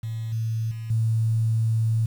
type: tone with level steps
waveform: sine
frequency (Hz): 112.3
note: A2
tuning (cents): +36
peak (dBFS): -27 / -23 / -30 / -19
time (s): 0.03-2.06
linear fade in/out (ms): 5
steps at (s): 0.32 / 0.71 / 0.9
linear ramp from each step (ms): 5
effects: 8-bit